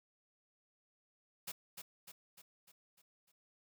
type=noise with echo; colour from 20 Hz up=white; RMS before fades=-43 dBFS; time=1.47-1.52 s; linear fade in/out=10 ms; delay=300 ms; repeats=6; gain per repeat=-5 dB; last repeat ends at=3.32 s; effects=none